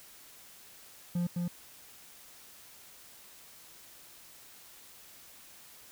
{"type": "tone with echo", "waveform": "triangle", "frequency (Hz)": 174.61, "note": "F3", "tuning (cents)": 0, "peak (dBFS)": -26, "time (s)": [1.15, 1.27], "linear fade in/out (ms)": 5, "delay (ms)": 210, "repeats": 1, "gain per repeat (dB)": -2, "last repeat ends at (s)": 1.48, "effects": ["white hiss -54 dBFS RMS until 5.91 s"]}